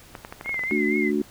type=clicks; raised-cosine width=0.5 ms; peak=-20 dBFS; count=10; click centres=0.152 / 0.249 / 0.325 / 0.411 / 0.46 / 0.493 / 0.543 / 0.593 / 0.637 / 0.711 s
type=tone with vibrato; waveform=sine; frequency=2093 Hz; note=C7; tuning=in tune; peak=-25 dBFS; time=0.44-1.12 s; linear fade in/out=50 ms; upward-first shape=triangle; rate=4.2 Hz; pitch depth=80 cents each way
type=harmonic tone; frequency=73.42 Hz; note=D2; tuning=in tune; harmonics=3 / 4 / 5; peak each=-25 / -25 / -25 dBFS; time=0.71-1.22 s; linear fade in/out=5 ms
effects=pink hiss -49 dBFS RMS until 1.3 s